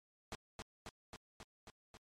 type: noise with echo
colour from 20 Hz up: pink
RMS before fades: -44 dBFS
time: 0.32-0.35 s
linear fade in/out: 0 ms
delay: 270 ms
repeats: 6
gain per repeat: -2 dB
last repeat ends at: 1.97 s
effects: low-pass 7000 Hz 12 dB/octave + MP3 64 kbps